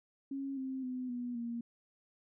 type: tone with pitch steps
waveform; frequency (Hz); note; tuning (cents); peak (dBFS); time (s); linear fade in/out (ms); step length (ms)
sine; 273.7 / 263.5 / 253.6 / 244.1 / 235; C#4 / C4 / B3 / B3 / A#3; -22 / +12 / +46 / -20 / +14; -36; 0.31-1.61; 5; 260
effects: none